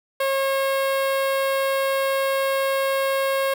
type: tone with notch filter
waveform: sawtooth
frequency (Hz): 542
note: C#5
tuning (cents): -39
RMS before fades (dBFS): -22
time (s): 0.2-3.54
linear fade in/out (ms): 5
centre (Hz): 6300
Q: 1.2
effects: 9-bit

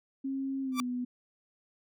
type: tone with pitch glide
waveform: sine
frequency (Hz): 270 to 247.6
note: C#4 to B3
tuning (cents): -45 to +5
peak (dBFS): -31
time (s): 0.24-1.05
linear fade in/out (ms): 10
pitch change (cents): -150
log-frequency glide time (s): 0.62-0.83
type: tone with exponential growth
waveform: sawtooth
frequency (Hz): 1170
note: D6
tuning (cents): -7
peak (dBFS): -22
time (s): 0.72-0.8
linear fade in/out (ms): 0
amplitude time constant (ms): 17
effects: none

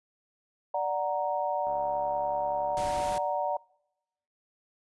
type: chord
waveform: sine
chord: D augmented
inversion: none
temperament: equal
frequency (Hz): 587.3 / 740 / 932.3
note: D5 / F#5 / A#5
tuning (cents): 0 / 0 / 0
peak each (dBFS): -31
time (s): 0.74-3.57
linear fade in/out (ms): 5
type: click train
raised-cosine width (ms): 1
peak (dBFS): -33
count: 77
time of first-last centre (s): 1.67-2.746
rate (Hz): 70.6
type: noise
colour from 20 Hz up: pink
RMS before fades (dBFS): -39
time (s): 2.77-3.18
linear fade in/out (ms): 0
effects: noise-tail reverb RT60 0.9 s tail -25 dB re dry + resampled to 24000 Hz

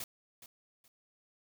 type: noise with echo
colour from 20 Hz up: white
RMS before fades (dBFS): -41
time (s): 0-0.04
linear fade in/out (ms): 2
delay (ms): 420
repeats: 2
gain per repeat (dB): -12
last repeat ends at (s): 0.88
effects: none

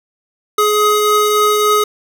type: tone pair together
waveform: square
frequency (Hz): 420.8 / 1258.9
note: G#4 / D#6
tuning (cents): +23 / +20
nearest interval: octave + perfect fifth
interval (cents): 1897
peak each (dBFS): -14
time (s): 0.58-1.84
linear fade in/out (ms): 5
effects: none

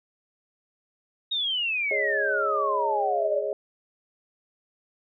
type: exponential sweep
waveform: sine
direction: down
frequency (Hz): 3772 to 554.4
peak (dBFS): -24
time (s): 1.31-3.42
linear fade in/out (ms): 10
type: chord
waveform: sine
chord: Ab suspended fourth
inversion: none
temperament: equal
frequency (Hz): 415.3 / 554.4 / 622.3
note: Ab4 / Db5 / Eb5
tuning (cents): 0 / 0 / 0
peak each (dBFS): -30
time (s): 1.91-3.53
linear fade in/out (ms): 2
effects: none

